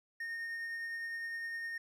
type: tone with tremolo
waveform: triangle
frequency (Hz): 1840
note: A#6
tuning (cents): -23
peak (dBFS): -35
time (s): 0.2-1.78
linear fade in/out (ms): 5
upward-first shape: triangle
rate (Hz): 9.8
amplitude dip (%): 25
effects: none